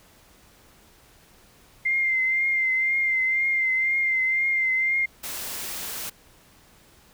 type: tone with vibrato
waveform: sine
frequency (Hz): 2093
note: C7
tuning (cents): 0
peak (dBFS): -20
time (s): 1.85-5.06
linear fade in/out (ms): 10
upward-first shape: triangle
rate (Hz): 2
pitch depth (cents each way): 37
type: noise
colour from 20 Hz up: white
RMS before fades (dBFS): -33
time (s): 5.23-6.1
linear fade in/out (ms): 10
effects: pink hiss -55 dBFS RMS until 7.13 s